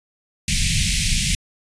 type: band-stop noise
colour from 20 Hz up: pink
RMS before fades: -19 dBFS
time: 0.48-1.35 s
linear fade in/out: 2 ms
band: 200 to 2100 Hz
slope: 48 dB/octave
effects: resampled to 22050 Hz